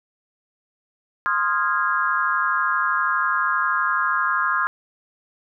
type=chord; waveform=sine; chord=F minor seventh; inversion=second; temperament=equal with one note detuned; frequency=1046.5 / 1244.5 / 1396.9 / 1645.9 Hz; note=C6 / Eb6 / F6 / Ab6; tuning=0 / 0 / 0 / -16 cents; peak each=-24 dBFS; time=1.26-4.67 s; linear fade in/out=0 ms; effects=none